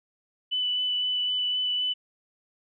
sine tone with vibrato, 2986 Hz, F#7, 15 cents sharp, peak -24 dBFS, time 0.51-1.94 s, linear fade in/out 20 ms, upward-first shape sine, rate 3.9 Hz, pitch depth 9 cents each way, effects none

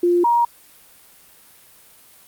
sine tone pair in turn, 350 / 945.5 Hz, F4 / A#5, +4 / +24 cents, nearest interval octave + perfect fourth, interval 1720 cents, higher second, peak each -13 dBFS, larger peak neither, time 0.03-0.24 / 0.24-0.45 s, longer neither, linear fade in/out 5 ms, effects white hiss -49 dBFS RMS until 2.27 s + Opus 32 kbps

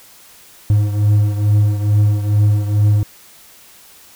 triangle beating tone pair, 103.6 / 105.9 Hz, G#2 / G#2, -4 / +34 cents, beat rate 2.3 Hz, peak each -10 / -16 dBFS, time 0.7-3.03 s, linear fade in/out 0 ms, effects white hiss -44 dBFS RMS until 4.15 s

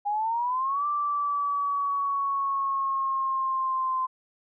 sine exponential two-way sweep, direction up then down, 810 to 1174.7 to 1035 Hz, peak -24 dBFS, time 0.05-4.07 s, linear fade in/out 20 ms, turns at 0.86 s, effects none

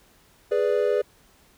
triangle chord, G# diminished, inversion none, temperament equal, 415.3 / 493.9 / 587.3 Hz, G#4 / B4 / D5, 0 / 0 / 0 cents, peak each -21 / -22 / -24 dBFS, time 0.51-1.02 s, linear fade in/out 10 ms, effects pink hiss -58 dBFS RMS until 1.57 s

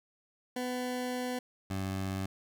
20% pulse tone pair in turn, 250 / 95.72 Hz, B3 / G2, +21 / -41 cents, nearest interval octave + perfect fourth, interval 1662 cents, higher first, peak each -28 dBFS, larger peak neither, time 0.56-1.39 / 1.7-2.26 s, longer first, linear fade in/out 5 ms, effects none

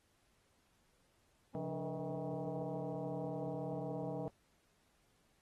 sine tone with frequency modulation, 174.5 Hz, F3, 1 cent flat, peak -38 dBFS, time 1.55-4.28 s, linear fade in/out 0 ms, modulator 156 Hz, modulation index 3.8, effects pink hiss -75 dBFS RMS until 5.41 s + AAC 32 kbps

